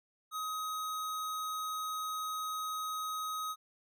square tone, 1262 Hz, D#6, 24 cents sharp, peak -36 dBFS, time 0.31-3.56 s, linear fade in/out 50 ms, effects none

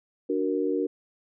sine chord, D augmented, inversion none, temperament equal, 293.7 / 370 / 466.2 Hz, D4 / F#4 / A#4, 0 / 0 / 0 cents, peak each -28 dBFS, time 0.29-0.87 s, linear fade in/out 10 ms, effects none

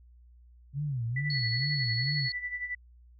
sine tone with vibrato, 130.81 Hz, C3, in tune, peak -29 dBFS, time 0.73-2.3 s, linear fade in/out 50 ms, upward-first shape sine, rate 2.3 Hz, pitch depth 230 cents each way
sine tone with tremolo, 1975.5 Hz, B6, in tune, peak -30 dBFS, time 1.16-2.75 s, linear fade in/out 5 ms, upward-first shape sine, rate 11 Hz, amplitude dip 70%
sine tone, 4388 Hz, C#8, 18 cents flat, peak -31 dBFS, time 1.3-2.32 s, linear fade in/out 2 ms
effects added 60 Hz sine -53 dBFS peak until 3.19 s

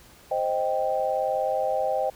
sine chord, C minor, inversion none, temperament equal, 523.3 / 622.3 / 784 Hz, C5 / Eb5 / G5, 0 / 0 / 0 cents, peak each -27 dBFS, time 0.31-2.1 s, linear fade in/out 5 ms, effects pink hiss -52 dBFS RMS until 2.15 s

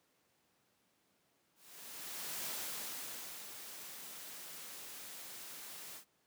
white noise with ADSR envelope, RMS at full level -41 dBFS, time 1.55-6.05 s, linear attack 910 ms, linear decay 990 ms, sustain -8 dB, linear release 94 ms, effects pink hiss -75 dBFS RMS until 6.26 s + high-pass 150 Hz 12 dB/octave

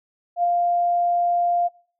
sine tone with ADSR envelope, 698.5 Hz, F5, in tune, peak -15 dBFS, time 0.36-1.69 s, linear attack 78 ms, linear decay 4 ms, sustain -2 dB, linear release 27 ms, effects noise-tail reverb RT60 0.5 s tail -23 dB re dry

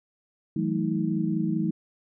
sine tone cluster, 162.7 / 187.5 / 218.3 / 318.9 Hz, E3 / F#3 / A3 / D#4, -22 / +23 / -13 / +43 cents, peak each -29 dBFS, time 0.56-1.71 s, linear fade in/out 5 ms, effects none

